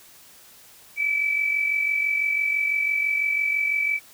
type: tone pair together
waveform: sine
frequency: 2300 / 2346 Hz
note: D7 / D7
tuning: -37 / -2 cents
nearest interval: unison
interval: 35 cents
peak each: -21 / -29 dBFS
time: 0.96-4 s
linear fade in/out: 50 ms
effects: white hiss -50 dBFS RMS until 4.13 s